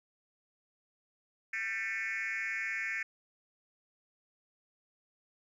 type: tone with frequency modulation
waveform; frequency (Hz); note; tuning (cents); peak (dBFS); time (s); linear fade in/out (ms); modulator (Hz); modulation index
sine; 1993; B6; +15; -31; 1.53-3.03; 5; 211; 1.8
effects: tanh soft clip ceiling -31 dBFS + 12-bit